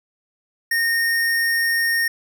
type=tone; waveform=square; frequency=1843 Hz; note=A#6; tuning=20 cents flat; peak=-18 dBFS; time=0.71-2.08 s; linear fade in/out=5 ms; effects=none